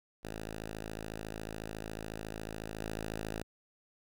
5% pulse tone with level steps, 54 Hz, A1, 32 cents flat, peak -29 / -26 dBFS, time 0.23-3.43 s, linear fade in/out 10 ms, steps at 2.79 s, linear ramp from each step 2 ms, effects none

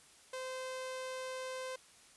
sawtooth tone, 517 Hz, C5, 21 cents flat, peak -36 dBFS, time 0.33-1.76 s, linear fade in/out 5 ms, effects white hiss -61 dBFS RMS until 2.16 s + resampled to 24000 Hz

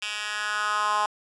10% pulse tone with high-pass filter sweep, 209.8 Hz, G#3, 18 cents sharp, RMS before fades -27 dBFS, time 0.02-1.06 s, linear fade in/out 2 ms, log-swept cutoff 2400 to 930 Hz, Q 3.5, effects resampled to 22050 Hz + 9-bit

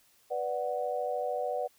sine chord, B minor, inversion none, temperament equal, 493.9 / 587.3 / 740 Hz, B4 / D5 / F#5, 0 / 0 / 0 cents, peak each -34 dBFS, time 0.3-1.68 s, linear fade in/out 20 ms, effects white hiss -65 dBFS RMS until 1.78 s

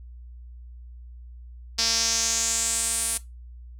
sawtooth tone with band-pass filter sweep, 227.8 Hz, A#3, 40 cents flat, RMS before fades -25 dBFS, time 1.78-3.18 s, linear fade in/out 10 ms, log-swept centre 5100 to 9700 Hz, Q 4.2, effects noise-tail reverb RT60 0.2 s tail -17 dB re dry + added 60 Hz sine -40 dBFS peak until 3.79 s

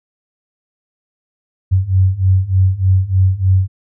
sine beating tone pair, 92.5 / 95.8 Hz, F#2 / G2, 0 / -39 cents, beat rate 3.3 Hz, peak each -14 / -12 dBFS, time 1.71-3.68 s, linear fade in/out 20 ms, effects none

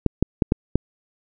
clicks, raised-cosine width 3 ms, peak -3 dBFS, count 5, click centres 0.063 / 0.226 / 0.422 / 0.521 / 0.756 s, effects none

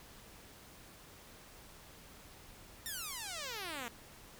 5% pulse exponential sweep, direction down, 1864.7 to 227.7 Hz, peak -29 dBFS, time 2.86-3.88 s, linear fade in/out 0 ms, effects pink hiss -56 dBFS RMS until 4.39 s

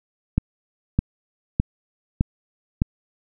click train, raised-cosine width 5 ms, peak -5 dBFS, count 5, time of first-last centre 0.38-2.819 s, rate 1.64 Hz, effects none

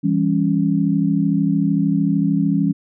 sine chord, C# diminished, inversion first, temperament just, 166.31 / 199.57 / 277.2 Hz, E3 / G3 / C#4, +16 / +31 / 0 cents, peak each -19 dBFS, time 0.03-2.73 s, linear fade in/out 20 ms, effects none

